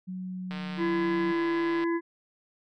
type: tone with pitch glide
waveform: sine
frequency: 185 to 183.4 Hz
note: F#3 to F#3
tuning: 0 to -15 cents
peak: -33 dBFS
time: 0.07-1.33 s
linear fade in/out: 20 ms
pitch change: -15 cents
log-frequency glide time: 0.19-0.68 s
type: click train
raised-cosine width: 0.3 ms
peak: -24 dBFS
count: 203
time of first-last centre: 0.51-1.839 s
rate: 152 Hz
type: harmonic tone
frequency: 336.6 Hz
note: E4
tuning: 36 cents sharp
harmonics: 1 / 3 / 5 / 6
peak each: -25 / -35 / -39 / -41 dBFS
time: 0.77-2.01 s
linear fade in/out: 50 ms
effects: none